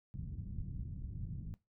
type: low-pass noise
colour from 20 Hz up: white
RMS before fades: -43 dBFS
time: 0.14-1.54 s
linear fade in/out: 0 ms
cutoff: 150 Hz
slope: 24 dB/octave
effects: noise-tail reverb RT60 0.2 s tail -18 dB re dry